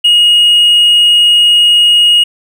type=tone with hard clipping; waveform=triangle; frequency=2878 Hz; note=F#7; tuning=49 cents flat; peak=-3 dBFS; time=0.04-2.24 s; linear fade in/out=10 ms; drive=1 dB; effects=none